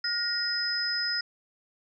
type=tone cluster; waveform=sine; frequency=1427 / 1877 / 5070 Hz; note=F6 / A#6 / D#8; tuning=+37 / +11 / +32 cents; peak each=-33 / -34 / -28 dBFS; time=0.04-1.21 s; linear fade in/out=5 ms; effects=none